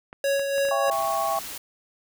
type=clicks; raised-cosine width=0.5 ms; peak=-25 dBFS; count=6; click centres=0.129 / 0.395 / 0.581 / 0.652 / 0.687 / 0.883 s
type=tone with tremolo; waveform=square; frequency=555 Hz; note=C#5; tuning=2 cents sharp; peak=-21 dBFS; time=0.24-0.9 s; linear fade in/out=2 ms; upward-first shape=sine; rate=3.3 Hz; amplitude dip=45%
type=chord; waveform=sine; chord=C# diminished; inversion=first; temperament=just; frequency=665.2 / 798.3 / 1108.7 Hz; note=E5 / G5 / C#6; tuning=+16 / +31 / 0 cents; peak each=-27 dBFS; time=0.71-1.39 s; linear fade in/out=2 ms
type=noise; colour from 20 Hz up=white; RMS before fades=-36 dBFS; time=0.91-1.58 s; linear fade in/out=5 ms
effects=none